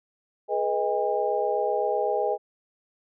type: tone cluster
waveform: sine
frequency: 421.3 / 489.2 / 625 / 808 Hz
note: G#4 / B4 / D#5 / G#5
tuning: +25 / -16 / +8 / -48 cents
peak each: -28 dBFS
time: 0.48-2.38 s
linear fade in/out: 50 ms
effects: none